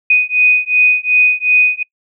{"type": "beating tone pair", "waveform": "sine", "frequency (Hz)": [2489, 2491.7], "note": ["D#7", "D#7"], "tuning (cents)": [0, 2], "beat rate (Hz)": 2.7, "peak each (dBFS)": -12, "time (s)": [0.1, 1.83], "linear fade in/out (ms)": 5, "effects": ["noise-tail reverb RT60 0.1 s tail -25 dB re dry"]}